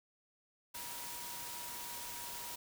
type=tone in noise; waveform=sine; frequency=957 Hz; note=A#5; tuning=45 cents sharp; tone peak=-51 dBFS; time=0.74-2.56 s; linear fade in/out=10 ms; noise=white; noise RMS=-45 dBFS; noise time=0.74-2.56 s; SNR=-9 dB; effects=none